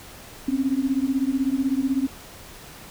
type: beating tone pair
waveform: sine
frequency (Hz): 260 / 276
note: C4 / C#4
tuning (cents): -11 / -7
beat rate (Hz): 16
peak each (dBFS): -23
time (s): 0.48-2.07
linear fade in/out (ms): 5
effects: pink hiss -43 dBFS RMS until 2.9 s